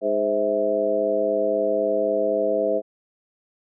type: harmonic tone with a mistuned harmonic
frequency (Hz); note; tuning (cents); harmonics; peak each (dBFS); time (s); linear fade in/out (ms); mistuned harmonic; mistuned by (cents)
103.83; G#2; 0; 2 / 3 / 4 / 5 / 6; -34 / -30 / -26 / -23 / -23; 0.01-2.82; 50; 6; +71
effects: none